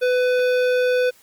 sine tone with hard clipping, 499.9 Hz, B4, 21 cents sharp, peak -18 dBFS, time 0.01-1.11 s, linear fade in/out 20 ms, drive 14 dB, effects white hiss -53 dBFS RMS until 1.22 s + Opus 32 kbps

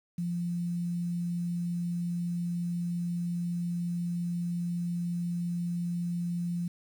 sine tone with quantisation, 173.6 Hz, F3, 10 cents flat, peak -29 dBFS, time 0.18-6.68 s, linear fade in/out 5 ms, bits 9, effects none

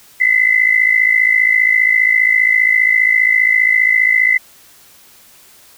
sine tone pair together, 2001 / 2056 Hz, B6 / C7, +22 / -31 cents, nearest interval unison, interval 47 cents, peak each -12 dBFS, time 0.2-4.38 s, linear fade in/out 10 ms, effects white hiss -45 dBFS RMS until 5.77 s

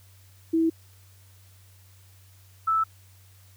sine tone pair in turn, 326.3 / 1314.3 Hz, E4 / E6, -18 / -6 cents, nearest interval 2 octaves, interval 2412 cents, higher second, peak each -19 / -20 dBFS, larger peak first, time 0.53-0.7 / 2.67-2.84 s, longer neither, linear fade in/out 10 ms, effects added 95 Hz sine -52 dBFS peak until 3.56 s + white hiss -59 dBFS RMS until 3.56 s

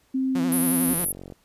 sine tone with pitch glide, 263 to 258 Hz, C4 to C4, +9 to -24 cents, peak -21 dBFS, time 0.14-0.94 s, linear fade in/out 10 ms, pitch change -33 cents, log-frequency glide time 0.29-0.5 s
sawtooth tone with vibrato, 172.3 Hz, F3, 23 cents flat, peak -24 dBFS, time 0.35-1.05 s, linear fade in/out 5 ms, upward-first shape sine, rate 11 Hz, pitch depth 90 cents each way
white band-pass noise, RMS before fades -27 dBFS, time 0.52-1.12 s, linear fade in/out 2 ms, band 10000 to 12000 Hz, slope 96 dB/octave
click train, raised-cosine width 2 ms, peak -26 dBFS, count 21, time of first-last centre 0.89-1.323 s, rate 46.2 Hz
effects pink hiss -63 dBFS RMS until 1.44 s + resampled to 32000 Hz

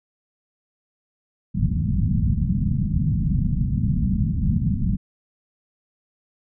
white low-pass noise, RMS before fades -21 dBFS, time 1.54-4.97 s, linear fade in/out 20 ms, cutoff 210 Hz, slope 48 dB/octave, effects none

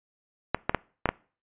clicks, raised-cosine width 0.5 ms, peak -7 dBFS, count 5, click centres 0.546 / 0.695 / 0.747 / 1.057 / 1.09 s, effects noise-tail reverb RT60 0.4 s tail -23 dB re dry + resampled to 8000 Hz

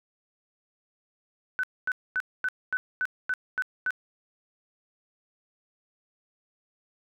sine tone bursts, 1506 Hz, F#6, 30 cents sharp, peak -24 dBFS, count 9, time 1.59-3.906 s, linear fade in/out 0 ms, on 44 ms, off 240 ms, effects none

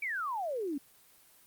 sine exponential sweep, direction down, 2366 to 267.7 Hz, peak -32 dBFS, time 0.02-0.78 s, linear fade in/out 5 ms, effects white hiss -61 dBFS RMS until 1.46 s + Opus 24 kbps

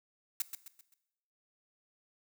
blue noise with echo, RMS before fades -32 dBFS, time 0.4-0.42 s, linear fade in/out 2 ms, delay 130 ms, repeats 4, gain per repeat -8 dB, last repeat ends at 0.94 s, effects noise-tail reverb RT60 0.9 s tail -17 dB re dry

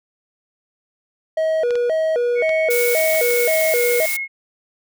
triangle tone with vibrato, 554.4 Hz, C#5, in tune, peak -14 dBFS, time 1.37-4.06 s, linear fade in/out 5 ms, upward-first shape square, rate 1.9 Hz, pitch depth 240 cents each way
clicks, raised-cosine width 0.2 ms, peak -15 dBFS, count 5, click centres 1.707 / 1.755 / 2.493 / 3.147 / 3.306 s
sine tone with pitch glide, 2217 to 2166 Hz, C#7 to C#7, 0 to -41 cents, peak -22 dBFS, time 2.35-4.28 s, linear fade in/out 50 ms, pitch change -41 cents, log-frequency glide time 3.06-3.8 s
blue noise, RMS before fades -24 dBFS, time 2.7-4.17 s, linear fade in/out 10 ms
effects none

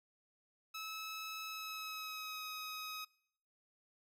15% pulse tone with pitch glide, 1297 to 1263.7 Hz, E6 to D#6, -28 to +26 cents, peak -36 dBFS, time 0.74-3.05 s, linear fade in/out 10 ms, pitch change -46 cents, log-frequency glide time 1.45-2.45 s, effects noise-tail reverb RT60 0.7 s tail -24 dB re dry

